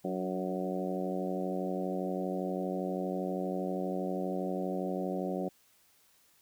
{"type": "harmonic tone with a mistuned harmonic", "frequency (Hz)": 92.5, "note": "F#2", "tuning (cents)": 0, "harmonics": [2, 3, 4, 5, 6, 7, 8], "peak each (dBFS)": [-36, -39, -38, -42, -39, -43, -42], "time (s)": [0.04, 5.49], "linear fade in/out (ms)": 10, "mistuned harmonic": 3, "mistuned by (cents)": 44, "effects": ["white hiss -66 dBFS RMS until 6.41 s"]}